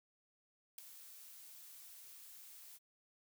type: noise with ADSR envelope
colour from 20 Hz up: blue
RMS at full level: -43 dBFS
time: 0.78-2.79 s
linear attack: 5 ms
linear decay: 4 ms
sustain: -13 dB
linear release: 32 ms
effects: none